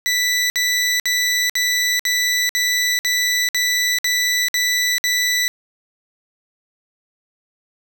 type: tone bursts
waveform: 20% pulse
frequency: 1975.5 Hz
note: B6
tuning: in tune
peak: -11 dBFS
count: 11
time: 0.06-5.48 s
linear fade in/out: 0 ms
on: 440 ms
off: 58 ms
effects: none